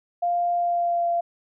sine tone with pitch glide, 698.5 to 688.1 Hz, F5 to F5, 0 to -26 cents, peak -20 dBFS, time 0.22-1.21 s, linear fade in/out 10 ms, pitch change -26 cents, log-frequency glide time 0.55-1.07 s, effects none

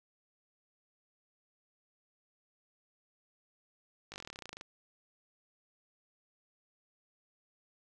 slowing click train, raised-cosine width 0.2 ms, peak -27 dBFS, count 18, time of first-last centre 4.12-4.611 s, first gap 19 ms, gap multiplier 1.05, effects none

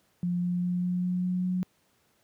sine tone with pitch steps, 176.3 / 177.32 / 178.35 / 179.38 / 180.42 / 181.47 / 182.52 Hz, F3 / F3 / F3 / F3 / F#3 / F#3 / F#3, +17 / +27 / +37 / +47 / -43 / -33 / -23 cents, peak -25 dBFS, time 0.23-1.63 s, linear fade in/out 0 ms, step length 200 ms, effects pink hiss -68 dBFS RMS until 2.23 s + high-pass 100 Hz 12 dB/octave

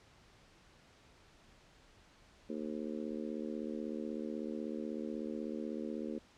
harmonic tone, 76.2 Hz, D#2, 36 cents flat, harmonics 3 / 4 / 5 / 6 / 7, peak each -41 / -43 / -45 / -47 / -48 dBFS, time 2.49-6.19 s, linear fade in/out 10 ms, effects pink hiss -63 dBFS RMS until 6.37 s + low-pass 6000 Hz 12 dB/octave

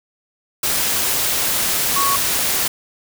sine tone in noise, 1112 Hz, C#6, 5 cents sharp, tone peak -17 dBFS, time 1.96-2.16 s, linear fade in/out 5 ms, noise white, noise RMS -19 dBFS, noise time 0.63-2.68 s, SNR -1 dB, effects none

